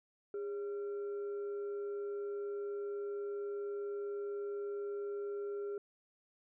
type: tone with frequency modulation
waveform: sine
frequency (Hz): 405.9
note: G#4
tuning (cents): -40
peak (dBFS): -37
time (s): 0.34-5.78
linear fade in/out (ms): 2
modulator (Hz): 964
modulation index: 0.22
effects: none